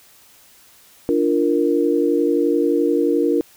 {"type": "chord", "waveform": "sine", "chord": "Bb major", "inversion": "first", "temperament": "equal with one note detuned", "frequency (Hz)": [293.7, 345.2, 466.2], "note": ["D4", "F4", "Bb4"], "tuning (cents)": [0, -20, 0], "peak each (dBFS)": -19, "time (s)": [1.09, 3.41], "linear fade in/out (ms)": 0, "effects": ["white hiss -50 dBFS RMS until 3.56 s"]}